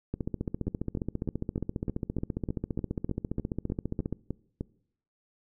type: two click trains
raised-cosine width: 3 ms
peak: -19 / -18 dBFS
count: 14 / 60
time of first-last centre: 0.67-4.609 / 0.14-4.126 s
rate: 3.3 / 14.8 Hz
effects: noise-tail reverb RT60 0.7 s tail -23 dB re dry

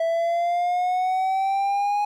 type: exponential sweep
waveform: triangle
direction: up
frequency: 657 to 830.6 Hz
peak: -18 dBFS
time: 0-2.05 s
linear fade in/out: 5 ms
effects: none

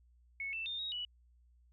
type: tone with pitch steps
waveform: sine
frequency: 2203 / 2662 / 3633 / 3785 / 2945 Hz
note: C#7 / E7 / A#7 / A#7 / F#7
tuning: -11 / +16 / -45 / +26 / -9 cents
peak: -37 dBFS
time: 0.4-1.05 s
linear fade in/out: 2 ms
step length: 130 ms
effects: added 60 Hz sine -63 dBFS peak until 1.72 s

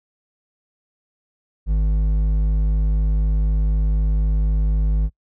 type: tone with hard clipping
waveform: triangle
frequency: 52 Hz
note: G#1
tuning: 3 cents sharp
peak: -17 dBFS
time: 1.66-5.1 s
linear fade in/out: 50 ms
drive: 10 dB
effects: noise-tail reverb RT60 0.1 s tail -26 dB re dry

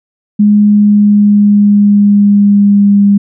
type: tone with pitch glide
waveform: sine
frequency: 207.7 to 201.6 Hz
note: G#3 to G3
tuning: 0 to +49 cents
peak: -3 dBFS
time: 0.39-3.18 s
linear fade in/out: 10 ms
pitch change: -51 cents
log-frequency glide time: 0.61-3.01 s
effects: none

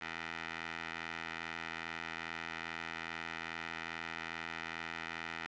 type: tone with band-pass filter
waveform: 15% pulse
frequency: 82.41 Hz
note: E2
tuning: in tune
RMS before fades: -43 dBFS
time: 0.01-5.47 s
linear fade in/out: 5 ms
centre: 2000 Hz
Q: 1.8
effects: resampled to 16000 Hz + 10-bit

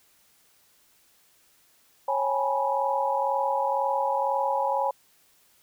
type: tone cluster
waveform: sine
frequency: 548 / 806 / 848 / 976 Hz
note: C#5 / G5 / G#5 / B5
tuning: -20 / +48 / +36 / -21 cents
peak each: -28 / -32 / -27 / -28 dBFS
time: 2.08-4.91 s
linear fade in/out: 5 ms
effects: white hiss -62 dBFS RMS until 5.62 s

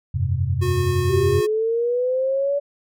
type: chord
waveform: sine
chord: F suspended second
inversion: none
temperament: equal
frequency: 87.31 / 98 / 130.81 Hz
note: F2 / G2 / C3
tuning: 0 / 0 / 0 cents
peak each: -23 dBFS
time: 0.14-1.41 s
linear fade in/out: 10 ms
type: tone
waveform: square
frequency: 362.4 Hz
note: F#4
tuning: 36 cents flat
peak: -23 dBFS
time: 0.61-1.47 s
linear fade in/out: 20 ms
type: linear sweep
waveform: sine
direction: up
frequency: 376.2 to 574 Hz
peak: -18 dBFS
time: 1.09-2.6 s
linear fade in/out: 20 ms
effects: none

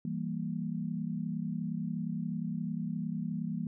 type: chord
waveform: sine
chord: E diminished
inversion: none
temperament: equal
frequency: 164.81 / 196 / 233.1 Hz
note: E3 / G3 / Bb3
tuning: 0 / 0 / 0 cents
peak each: -36 / -37 / -37 dBFS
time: 0.05-3.67 s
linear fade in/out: 2 ms
effects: none

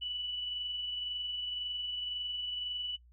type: tone with amplitude modulation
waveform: sine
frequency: 2962 Hz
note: F#7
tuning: 1 cent sharp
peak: -33 dBFS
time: 0.01-2.97 s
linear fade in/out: 20 ms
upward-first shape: sine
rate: 21.9 Hz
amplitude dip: 30%
effects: noise-tail reverb RT60 0.1 s tail -21 dB re dry + added 60 Hz sine -57 dBFS peak until 3.12 s

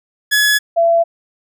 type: tone pair in turn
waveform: sawtooth / sine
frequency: 1696 / 673.1 Hz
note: G#6 / E5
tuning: +36 / +36 cents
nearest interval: octave + major third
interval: 1600 cents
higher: first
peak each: -7 / -9 dBFS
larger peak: first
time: 0.31-0.59 / 0.76-1.04 s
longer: neither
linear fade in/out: 20 ms
effects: none

